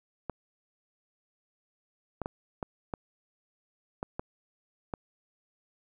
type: clicks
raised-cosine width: 1 ms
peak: -19 dBFS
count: 8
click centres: 0.297 / 2.217 / 2.259 / 2.628 / 2.938 / 4.029 / 4.195 / 4.938 s
effects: 10-bit